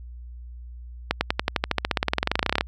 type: accelerating click train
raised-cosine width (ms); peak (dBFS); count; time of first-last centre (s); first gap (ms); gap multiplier
0.3; -4; 28; 1.11-2.609; 100; 0.95
effects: added 60 Hz sine -37 dBFS peak until 2.67 s